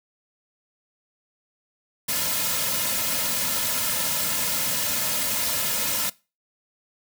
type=noise with comb filter; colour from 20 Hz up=white; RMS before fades=-25 dBFS; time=2.08-6.1 s; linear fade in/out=10 ms; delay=2.6 ms; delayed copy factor=-1; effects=noise-tail reverb RT60 0.3 s tail -22 dB re dry